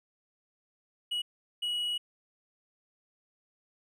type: tone bursts at uneven times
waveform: triangle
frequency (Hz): 2916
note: F#7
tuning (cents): -26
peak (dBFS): -28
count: 2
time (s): 1.11-1.22 / 1.62-1.98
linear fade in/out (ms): 10
effects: none